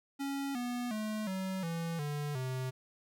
square tone with pitch steps, 277.2 / 244.1 / 215 / 189.33 / 166.74 / 146.84 / 129.32 Hz, C#4 / B3 / A3 / F#3 / E3 / D3 / C3, 0 / -20 / -40 / +40 / +20 / 0 / -20 cents, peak -35 dBFS, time 0.19-2.71 s, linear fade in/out 20 ms, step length 360 ms, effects none

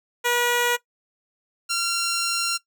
10% pulse tone pair in turn, 482.4 / 1375.5 Hz, B4 / F6, -41 / -27 cents, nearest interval octave + tritone, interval 1814 cents, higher second, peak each -11 / -14 dBFS, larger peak first, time 0.24-0.77 / 1.69-2.58 s, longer second, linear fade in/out 20 ms, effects noise-tail reverb RT60 0.1 s tail -18 dB re dry

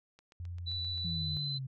click train, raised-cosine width 0.2 ms, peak -40 dBFS, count 7, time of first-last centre 0.19-0.978 s, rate 7.61 Hz
sine tone with vibrato, 87.4 Hz, F2, 2 cents sharp, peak -38 dBFS, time 0.4-1.37 s, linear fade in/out 0 ms, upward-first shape square, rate 19 Hz, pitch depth 10 cents each way
sine tone with pitch glide, 3966 to 4038 Hz, B7 to B7, +7 to +38 cents, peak -35 dBFS, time 0.66-1.59 s, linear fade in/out 20 ms, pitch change +31 cents, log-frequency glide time 1.04-1.47 s
sine exponential sweep, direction down, 172.6 to 129.8 Hz, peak -36 dBFS, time 1.04-1.67 s, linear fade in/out 10 ms
effects none

